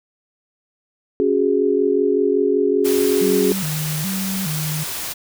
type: chord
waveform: sine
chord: C# suspended fourth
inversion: none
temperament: equal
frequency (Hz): 277.2 / 370 / 415.3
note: C#4 / F#4 / G#4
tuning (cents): 0 / 0 / 0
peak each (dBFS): -21 / -19 / -17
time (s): 1.2-3.52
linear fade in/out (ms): 0
type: noise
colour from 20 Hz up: white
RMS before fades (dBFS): -27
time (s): 2.84-5.14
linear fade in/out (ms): 20
type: tone with vibrato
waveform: sine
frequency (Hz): 171.7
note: F3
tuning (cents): -29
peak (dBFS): -22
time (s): 3.21-4.84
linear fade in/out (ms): 10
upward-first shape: square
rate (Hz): 1.2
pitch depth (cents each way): 190
effects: none